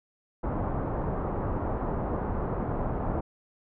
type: low-pass noise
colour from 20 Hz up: pink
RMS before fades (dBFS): -30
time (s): 0.43-3.21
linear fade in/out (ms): 10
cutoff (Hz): 1100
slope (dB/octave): 24
effects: none